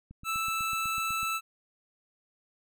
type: click train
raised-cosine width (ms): 5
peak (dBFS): -34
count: 10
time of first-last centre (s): 0.11-1.231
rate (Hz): 8.03
type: tone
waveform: 25% pulse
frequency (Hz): 1318.5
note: E6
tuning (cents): 0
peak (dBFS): -25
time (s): 0.24-1.41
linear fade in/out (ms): 50
effects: none